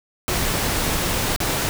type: noise with dropouts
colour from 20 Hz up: pink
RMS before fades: -22 dBFS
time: 0.28-1.69 s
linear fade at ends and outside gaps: 0 ms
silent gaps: 1.362-1.403 s
effects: none